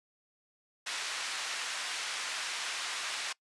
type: band-pass noise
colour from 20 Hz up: pink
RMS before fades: -37 dBFS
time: 0.86-3.33 s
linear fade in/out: 10 ms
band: 1400 to 6900 Hz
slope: 12 dB/octave
effects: noise-tail reverb RT60 0.1 s tail -23 dB re dry + resampled to 24000 Hz